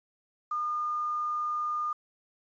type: tone with quantisation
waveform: sine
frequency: 1215 Hz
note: D#6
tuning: 42 cents flat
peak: -28 dBFS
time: 0.51-1.93 s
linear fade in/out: 5 ms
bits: 9
effects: resampled to 16000 Hz